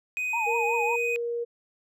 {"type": "tone", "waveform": "triangle", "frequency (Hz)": 2500, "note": "D#7", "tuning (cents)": 8, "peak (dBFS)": -25, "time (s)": [0.17, 1.16], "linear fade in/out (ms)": 0}
{"type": "tone with vibrato", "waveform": "sine", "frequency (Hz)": 880, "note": "A5", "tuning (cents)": 0, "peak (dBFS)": -27, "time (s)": [0.33, 0.96], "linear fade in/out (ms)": 5, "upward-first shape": "triangle", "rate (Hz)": 5.4, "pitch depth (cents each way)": 150}
{"type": "tone with pitch glide", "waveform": "sine", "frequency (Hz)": [466.2, 471.9], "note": ["A#4", "A#4"], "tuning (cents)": [0, 21], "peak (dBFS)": -27, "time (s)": [0.46, 1.45], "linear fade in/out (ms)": 20, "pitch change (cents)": 21, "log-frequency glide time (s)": [0.61, 0.84]}
{"effects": []}